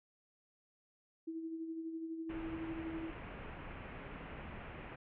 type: tone with tremolo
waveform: sine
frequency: 325.4 Hz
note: E4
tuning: 22 cents flat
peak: -38 dBFS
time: 1.27-3.11 s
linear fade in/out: 10 ms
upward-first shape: sine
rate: 12 Hz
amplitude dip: 45%
type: low-pass noise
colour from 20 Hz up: pink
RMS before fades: -48 dBFS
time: 2.29-4.96 s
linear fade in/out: 10 ms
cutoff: 2800 Hz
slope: 48 dB/octave
effects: none